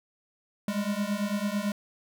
square beating tone pair, 200.4 / 209.4 Hz, G3 / G#3, +38 / +15 cents, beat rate 9 Hz, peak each -31 dBFS, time 0.68-1.72 s, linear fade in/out 2 ms, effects none

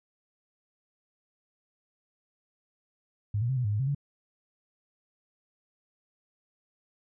sine tone with pitch steps, 103.5 / 118.8 / 132.4 / 124.8 / 103.3 / 104.7 / 133.6 / 142.1 Hz, G#2 / A#2 / C3 / B2 / G#2 / G#2 / C3 / C#3, -5 / +33 / +21 / +19 / -9 / +15 / +36 / +43 cents, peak -25 dBFS, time 3.34-3.948 s, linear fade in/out 5 ms, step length 76 ms, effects none

